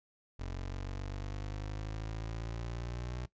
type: exponential sweep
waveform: 25% pulse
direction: up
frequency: 44.84 to 61.74 Hz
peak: -34 dBFS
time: 0.39-3.26 s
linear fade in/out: 10 ms
effects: noise-tail reverb RT60 0.1 s tail -18 dB re dry + resampled to 16000 Hz